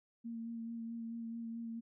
sine tone with vibrato, 230 Hz, A#3, 23 cents flat, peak -40 dBFS, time 0.24-1.81 s, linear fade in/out 20 ms, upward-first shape sine, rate 4.6 Hz, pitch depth 18 cents each way, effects none

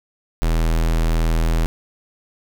square tone, 40.78 Hz, E1, 18 cents flat, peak -16 dBFS, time 0.42-1.66 s, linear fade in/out 0 ms, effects none

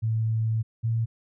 sine tone pair in turn, 111.5 / 113.97 Hz, A2 / A#2, +23 / -39 cents, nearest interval unison, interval 38 cents, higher second, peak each -22 dBFS, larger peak neither, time 0.02-0.63 / 0.83-1.06 s, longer first, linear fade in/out 20 ms, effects none

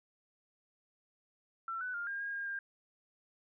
sine tone with pitch steps, 1346 / 1496 / 1405 / 1610 / 1627 / 1616 / 1601 Hz, E6 / F#6 / F6 / G6 / G#6 / G#6 / G6, +36 / +19 / +10 / +46 / -36 / -48 / +36 cents, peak -36 dBFS, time 1.68-2.59 s, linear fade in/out 2 ms, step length 130 ms, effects none

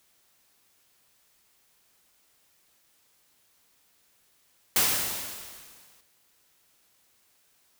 white noise with exponential decay, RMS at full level -21 dBFS, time 4.76-6.01 s, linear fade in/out 2 ms, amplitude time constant 270 ms, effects white hiss -66 dBFS RMS until 7.79 s

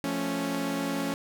sawtooth chord, F augmented, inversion none, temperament equal, 174.61 / 220 / 277.2 Hz, F3 / A3 / C#4, 0 / 0 / 0 cents, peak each -31 / -31 / -26 dBFS, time 0.04-1.14 s, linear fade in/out 0 ms, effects none

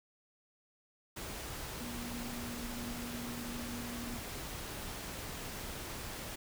sine tone in noise, 239.3 Hz, A#3, 46 cents sharp, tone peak -42 dBFS, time 1.8-4.18 s, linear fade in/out 10 ms, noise pink, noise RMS -43 dBFS, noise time 1.16-6.36 s, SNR -2 dB, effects none

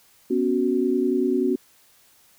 sine chord, B suspended second, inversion none, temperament equal, 246.9 / 277.2 / 370 Hz, B3 / C#4 / F#4, 0 / 0 / 0 cents, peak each -24 / -24 / -22 dBFS, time 0.3-1.56 s, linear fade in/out 10 ms, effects white hiss -57 dBFS RMS until 2.38 s

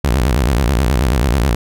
sawtooth tone with vibrato, 63 Hz, B1, 35 cents sharp, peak -8 dBFS, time 0.04-1.55 s, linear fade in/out 5 ms, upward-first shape square, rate 9.3 Hz, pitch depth 200 cents each way, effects none

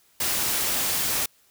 white noise, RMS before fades -25 dBFS, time 0.2-1.26 s, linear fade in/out 5 ms, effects white hiss -61 dBFS RMS until 1.5 s

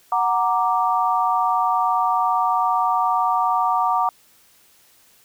sine chord, Gb augmented, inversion none, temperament equal, 740 / 932.3 / 1174.7 Hz, Gb5 / Bb5 / D6, 0 / 0 / 0 cents, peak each -21 dBFS, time 0.12-4.09 s, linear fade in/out 2 ms, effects white hiss -55 dBFS RMS until 5.24 s

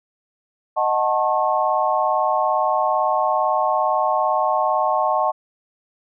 sine chord, D# half-diminished seventh, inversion none, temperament equal with one note detuned, 622.3 / 740 / 880 / 1084 Hz, D#5 / F#5 / A5 / C#6, 0 / 0 / 0 / -39 cents, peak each -22 dBFS, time 0.76-5.32 s, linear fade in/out 20 ms, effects none

